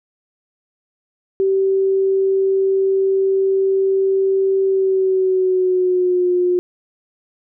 sine tone with pitch glide, 386.1 to 358.2 Hz, G4 to F4, -26 to +44 cents, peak -13 dBFS, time 1.4-6.59 s, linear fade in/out 0 ms, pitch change -130 cents, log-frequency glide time 4.65-6.31 s, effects none

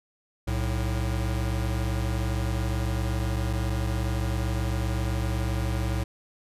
square tone pair together, 62.38 / 109.9 Hz, B1 / A2, +18 / -2 cents, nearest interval minor seventh, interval 980 cents, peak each -28 / -29 dBFS, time 0.47-6.04 s, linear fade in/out 10 ms, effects resampled to 32000 Hz

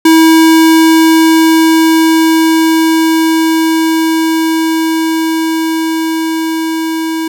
square tone with level ramp, 322.8 Hz, E4, 36 cents flat, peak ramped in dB -3 to -14 dBFS, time 0.05-7.28 s, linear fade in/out 5 ms, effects none

